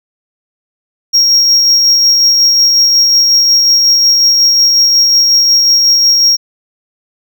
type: tone with tremolo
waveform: triangle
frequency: 5588 Hz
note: F8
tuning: in tune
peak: -3 dBFS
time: 1.13-6.37 s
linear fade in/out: 20 ms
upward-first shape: sine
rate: 5.5 Hz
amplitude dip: 25%
effects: none